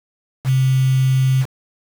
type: tone with quantisation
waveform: sine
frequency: 131.6 Hz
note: C3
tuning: 10 cents sharp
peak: -12 dBFS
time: 0.44-1.46 s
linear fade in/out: 50 ms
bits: 5
effects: none